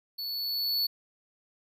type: tone with level ramp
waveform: square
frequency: 4435 Hz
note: C#8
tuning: in tune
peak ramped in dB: -34 to -25 dBFS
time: 0.18-0.87 s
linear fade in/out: 10 ms
effects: none